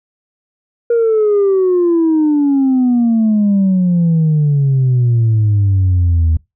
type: exponential sweep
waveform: sine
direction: down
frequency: 474.9 to 78.7 Hz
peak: -7 dBFS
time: 0.9-6.37 s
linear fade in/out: 5 ms
effects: noise-tail reverb RT60 0.2 s tail -25 dB re dry + tanh soft clip ceiling -7 dBFS